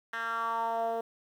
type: tone with band-pass filter sweep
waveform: 10% pulse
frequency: 228.9 Hz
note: A#3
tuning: 31 cents flat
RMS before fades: -32 dBFS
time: 0.13-1.01 s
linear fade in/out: 5 ms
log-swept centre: 1800 to 540 Hz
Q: 4
effects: 10-bit